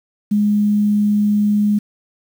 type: tone with quantisation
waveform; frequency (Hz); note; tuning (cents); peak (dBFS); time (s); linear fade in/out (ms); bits
sine; 207.7; G#3; 0; -12; 0.31-1.79; 10; 7
effects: none